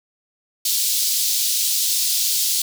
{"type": "high-pass noise", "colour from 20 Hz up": "pink", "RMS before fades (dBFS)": -20, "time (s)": [0.65, 2.62], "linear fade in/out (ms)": 5, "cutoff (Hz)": 3900, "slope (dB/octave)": 24, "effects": []}